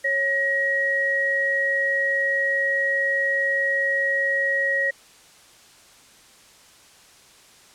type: tone pair together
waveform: sine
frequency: 550 / 1897.6 Hz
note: C#5 / A#6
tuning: -14 / +30 cents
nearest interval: octave + major sixth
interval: 2144 cents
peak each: -27 / -20 dBFS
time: 0.04-4.91 s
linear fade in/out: 10 ms
effects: white hiss -51 dBFS RMS until 7.74 s + low-pass 9000 Hz 12 dB/octave